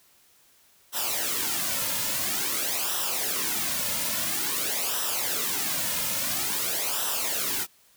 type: noise with flanger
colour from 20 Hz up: white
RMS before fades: -28 dBFS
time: 0.92-7.67 s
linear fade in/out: 50 ms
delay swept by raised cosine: 0.44 to 2.64 ms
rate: 0.49 Hz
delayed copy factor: -0.7
effects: white hiss -60 dBFS RMS until 7.96 s

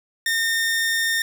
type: tone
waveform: sawtooth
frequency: 1824 Hz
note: A#6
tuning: 38 cents flat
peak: -16 dBFS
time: 0.26-1.22 s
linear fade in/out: 2 ms
effects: none

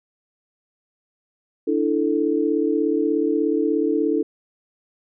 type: chord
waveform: sine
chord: D suspended second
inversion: none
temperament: just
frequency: 293.7 / 330.4 / 440.5 Hz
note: D4 / E4 / A4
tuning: 0 / +4 / +2 cents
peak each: -22 dBFS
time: 1.67-4.23 s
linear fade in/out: 10 ms
effects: none

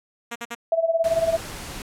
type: tone bursts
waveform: 5% pulse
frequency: 235.5 Hz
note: A#3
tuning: 18 cents sharp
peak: -18 dBFS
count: 3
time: 0.31-0.551 s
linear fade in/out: 10 ms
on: 47 ms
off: 50 ms
type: tone with tremolo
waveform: sine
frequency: 659 Hz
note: E5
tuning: 1 cent flat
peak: -15 dBFS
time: 0.72-1.37 s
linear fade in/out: 2 ms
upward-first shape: sine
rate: 18 Hz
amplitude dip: 80%
type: noise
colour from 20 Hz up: pink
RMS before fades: -35 dBFS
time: 1.04-1.82 s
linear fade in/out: 2 ms
effects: low-pass 12000 Hz 12 dB/octave

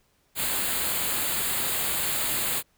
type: band-stop noise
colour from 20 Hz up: white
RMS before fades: -27 dBFS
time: 0.35-2.63 s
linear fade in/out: 50 ms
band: 4700 to 6800 Hz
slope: 96 dB/octave
effects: pink hiss -67 dBFS RMS until 2.77 s

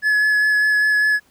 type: tone with vibrato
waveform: triangle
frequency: 1704 Hz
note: G#6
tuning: 44 cents sharp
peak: -12 dBFS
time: 0.02-1.2 s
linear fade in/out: 50 ms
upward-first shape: sine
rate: 5 Hz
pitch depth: 12 cents each way
effects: pink hiss -57 dBFS RMS until 1.3 s + high-pass 60 Hz 12 dB/octave

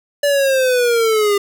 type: linear sweep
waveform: square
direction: down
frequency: 580 to 399.7 Hz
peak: -13 dBFS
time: 0.23-1.38 s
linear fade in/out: 5 ms
effects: none

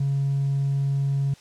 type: tone with hard clipping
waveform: sine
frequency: 138.59 Hz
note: C#3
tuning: in tune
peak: -21 dBFS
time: 0-1.34 s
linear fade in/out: 5 ms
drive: 1 dB
effects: white hiss -52 dBFS RMS until 1.4 s + low-pass 7000 Hz 12 dB/octave

